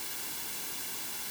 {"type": "noise with comb filter", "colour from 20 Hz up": "white", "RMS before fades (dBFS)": -38, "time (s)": [0, 1.3], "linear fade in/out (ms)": 0, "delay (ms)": 1.6, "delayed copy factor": -0.5, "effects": []}